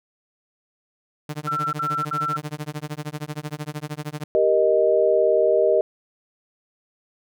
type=tone with tremolo; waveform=sawtooth; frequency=150.3 Hz; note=D3; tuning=40 cents sharp; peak=-22 dBFS; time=1.29-4.24 s; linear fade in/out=2 ms; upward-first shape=sine; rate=13 Hz; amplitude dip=100%
type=tone bursts; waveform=sine; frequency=1346 Hz; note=E6; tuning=36 cents sharp; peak=-22 dBFS; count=3; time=1.47-2.37 s; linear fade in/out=5 ms; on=260 ms; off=60 ms
type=chord; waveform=sine; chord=Eb major; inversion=first; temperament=equal with one note detuned; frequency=392 / 470.5 / 622.3 Hz; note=G4 / Bb4 / Eb5; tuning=0 / +16 / 0 cents; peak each=-21 / -20 / -18 dBFS; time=4.35-5.81 s; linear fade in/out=0 ms
effects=none